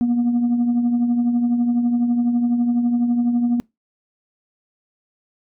sine tone with tremolo, 239.8 Hz, A#3, 49 cents sharp, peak -11 dBFS, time 0.01-3.6 s, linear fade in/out 0 ms, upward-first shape triangle, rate 12 Hz, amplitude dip 60%, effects noise-tail reverb RT60 0.2 s tail -26 dB re dry + tanh soft clip ceiling -13 dBFS

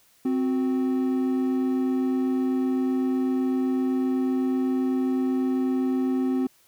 triangle tone pair together, 260.4 / 368.3 Hz, C4 / F#4, -8 / -8 cents, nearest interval tritone, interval 600 cents, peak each -20 / -28 dBFS, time 0.25-6.47 s, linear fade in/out 5 ms, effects white hiss -60 dBFS RMS until 6.67 s

